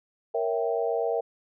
sine chord, A# diminished seventh, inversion none, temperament equal, 466.2 / 554.4 / 659.3 / 784 Hz, A#4 / C#5 / E5 / G5, 0 / 0 / 0 / 0 cents, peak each -27 / -33 / -29 / -33 dBFS, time 0.34-1.21 s, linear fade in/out 10 ms, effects none

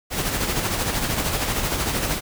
pink noise with tremolo, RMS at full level -22 dBFS, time 0.1-2.21 s, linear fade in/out 50 ms, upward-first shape sine, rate 13 Hz, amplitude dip 45%, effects none

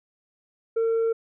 sine tone with tanh clipping, 454.5 Hz, A#4, 44 cents flat, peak -21 dBFS, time 0.76-1.13 s, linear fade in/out 10 ms, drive 2 dB, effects none

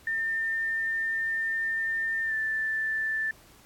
sine tone with pitch glide, 1803 to 1763.9 Hz, A6 to A6, +42 to +4 cents, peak -26 dBFS, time 0.07-3.31 s, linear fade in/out 2 ms, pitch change -38 cents, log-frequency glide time 2.27-2.33 s, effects pink hiss -56 dBFS RMS until 3.65 s + AAC 64 kbps

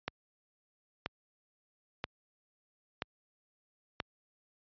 click train, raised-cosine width 0.3 ms, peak -17 dBFS, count 5, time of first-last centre 0.08-4.002 s, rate 1.02 Hz, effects high-pass 60 Hz 12 dB/octave + resampled to 11025 Hz

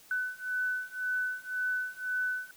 sine beating tone pair, 1500 / 1501.9 Hz, F#6 / F#6, +23 / +25 cents, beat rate 1.9 Hz, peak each -34 / -33 dBFS, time 0.11-2.51 s, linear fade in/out 2 ms, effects white hiss -57 dBFS RMS until 2.56 s

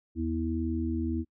harmonic tone, 81.4 Hz, E2, 21 cents flat, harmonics 1 / 3 / 4, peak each -32 / -32 / -32 dBFS, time 0.15-1.25 s, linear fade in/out 50 ms, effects noise-tail reverb RT60 0.1 s tail -25 dB re dry

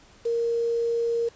sine tone with quantisation, 466.2 Hz, A#4, in tune, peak -22 dBFS, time 0.25-1.29 s, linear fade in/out 10 ms, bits 7, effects pink hiss -54 dBFS RMS until 1.35 s + resampled to 16000 Hz

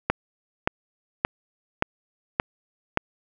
click train, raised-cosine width 0.5 ms, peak -4 dBFS, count 6, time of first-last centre 0.1-2.974 s, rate 1.74 Hz, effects none

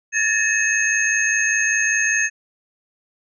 sine tone cluster, 1710 / 1815 / 2569 / 6440 Hz, A6 / A#6 / E7 / G8, -50 / -47 / -45 / +46 cents, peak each -22 dBFS, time 0.12-2.3 s, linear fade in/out 50 ms, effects none

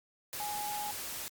sine tone in noise, 831 Hz, G#5, 1 cent sharp, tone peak -36 dBFS, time 0.4-0.91 s, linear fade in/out 0 ms, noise white, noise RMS -40 dBFS, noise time 0.33-1.28 s, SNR +1 dB, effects Opus 48 kbps

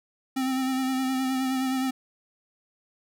square tone with vibrato, 261.6 Hz, C4, in tune, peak -25 dBFS, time 0.36-1.91 s, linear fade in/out 10 ms, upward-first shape sine, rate 9.6 Hz, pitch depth 27 cents each way, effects none

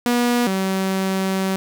sawtooth tone pair in turn, 241.7 / 190.95 Hz, B3 / G3, -37 / -45 cents, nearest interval major third, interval 408 cents, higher first, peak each -12 / -15 dBFS, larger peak first, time 0.06-0.47 / 0.47-1.56 s, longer second, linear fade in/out 0 ms, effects none

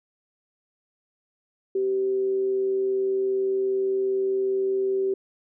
sine tone with amplitude modulation, 386.2 Hz, G4, 26 cents flat, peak -20 dBFS, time 1.75-5.14 s, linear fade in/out 5 ms, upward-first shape sine, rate 125 Hz, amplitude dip 25%, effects none

